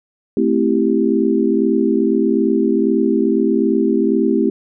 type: chord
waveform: sine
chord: A minor seventh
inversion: none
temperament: equal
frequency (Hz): 220 / 261.6 / 329.6 / 392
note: A3 / C4 / E4 / G4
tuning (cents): 0 / 0 / 0 / 0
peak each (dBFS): -18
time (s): 0.37-4.5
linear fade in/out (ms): 2
effects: none